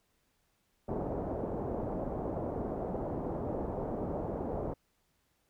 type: low-pass noise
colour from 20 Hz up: white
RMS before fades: -36 dBFS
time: 0.88-4.74 s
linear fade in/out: 10 ms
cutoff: 680 Hz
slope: 24 dB/octave
effects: pink hiss -75 dBFS RMS until 5.49 s